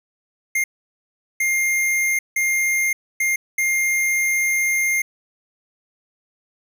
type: tone bursts at uneven times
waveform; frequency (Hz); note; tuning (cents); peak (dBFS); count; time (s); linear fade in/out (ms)
square; 2116; C7; +19; -18; 5; 0.55-0.64 / 1.4-2.19 / 2.36-2.93 / 3.2-3.36 / 3.58-5.02; 5
effects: none

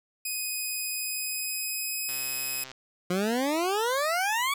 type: tone with pitch glide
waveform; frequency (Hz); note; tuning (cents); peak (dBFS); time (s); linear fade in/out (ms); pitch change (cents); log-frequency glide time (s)
5% pulse; 2503 to 2538; D#7 to D#7; +10 to +34; -21; 0.25-2.64; 5; +24; 0.95-2.21
type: click train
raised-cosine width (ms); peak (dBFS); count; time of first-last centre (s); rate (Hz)
0.2; -25; 83; 2.09-2.716; 131
type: exponential sweep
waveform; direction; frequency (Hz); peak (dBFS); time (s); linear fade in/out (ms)
20% pulse; up; 174.61 to 1154; -20; 3.1-4.54; 5
effects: none

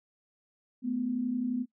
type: tone pair together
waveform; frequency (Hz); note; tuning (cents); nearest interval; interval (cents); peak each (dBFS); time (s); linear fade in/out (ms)
sine; 219 / 250.5; A3 / B3; -8 / +25; major second; 233; -35 / -29; 0.82-1.66; 50
effects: noise-tail reverb RT60 0.1 s tail -19 dB re dry

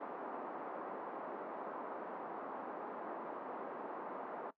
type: band-pass noise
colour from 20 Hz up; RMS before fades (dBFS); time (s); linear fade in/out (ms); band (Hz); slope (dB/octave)
white; -45; 0-4.51; 10; 250 to 1100; 24
effects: noise-tail reverb RT60 0.1 s tail -18 dB re dry

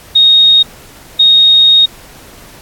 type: tone bursts at uneven times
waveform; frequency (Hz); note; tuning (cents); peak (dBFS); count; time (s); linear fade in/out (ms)
sine; 3729; A#7; 0; -3; 2; 0.15-0.63 / 1.19-1.86; 10
effects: pink hiss -37 dBFS RMS until 2.61 s + AAC 64 kbps

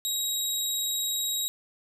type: tone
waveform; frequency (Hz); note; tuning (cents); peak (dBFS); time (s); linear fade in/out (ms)
20% pulse; 3819; A#7; +41; -21; 0.05-1.48; 0
effects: none

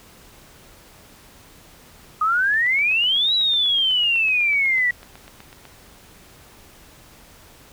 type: exponential two-way sweep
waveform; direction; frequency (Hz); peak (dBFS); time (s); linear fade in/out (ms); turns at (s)
sine; up then down; 1229 to 3951 to 1925; -16; 2.21-4.91; 5; 3.34
type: click train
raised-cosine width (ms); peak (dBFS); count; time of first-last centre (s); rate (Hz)
0.3; -25; 26; 2.54-5.653; 8.03
effects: pink hiss -48 dBFS RMS until 7.72 s

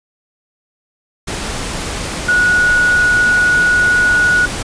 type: tone in noise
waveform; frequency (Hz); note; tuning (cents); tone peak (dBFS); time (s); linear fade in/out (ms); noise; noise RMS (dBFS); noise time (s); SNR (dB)
sine; 1460; F#6; -24; -9; 2.28-4.46; 10; pink; -22; 1.27-4.63; +10
effects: resampled to 22050 Hz

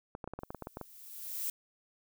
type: clicks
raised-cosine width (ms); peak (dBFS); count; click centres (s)
1; -26; 12; 0.151 / 0.242 / 0.276 / 0.336 / 0.39 / 0.434 / 0.505 / 0.547 / 0.623 / 0.671 / 0.771 / 0.813
type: noise with exponential growth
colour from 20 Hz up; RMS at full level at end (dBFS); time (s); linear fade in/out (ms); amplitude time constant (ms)
violet; -34; 0.39-1.5; 2; 240
effects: none

